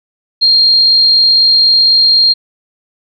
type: tone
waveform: sine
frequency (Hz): 4214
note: C8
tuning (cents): +12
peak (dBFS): -5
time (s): 0.41-2.34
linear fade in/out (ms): 20
effects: none